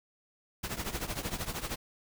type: noise with tremolo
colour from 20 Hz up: pink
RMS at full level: -33 dBFS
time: 0.63-1.76 s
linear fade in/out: 10 ms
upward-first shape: triangle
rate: 13 Hz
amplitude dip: 85%
effects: none